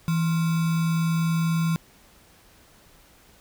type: tone with sample-and-hold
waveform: sine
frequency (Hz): 164.81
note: E3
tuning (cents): 0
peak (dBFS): -20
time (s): 0.08-1.76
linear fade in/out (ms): 0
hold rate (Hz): 1225
effects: pink hiss -55 dBFS RMS until 3.4 s